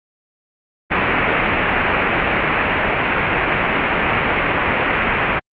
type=low-pass noise; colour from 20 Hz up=white; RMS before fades=-17 dBFS; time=0.9-5.4 s; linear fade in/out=20 ms; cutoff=2600 Hz; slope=48 dB/octave; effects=Opus 24 kbps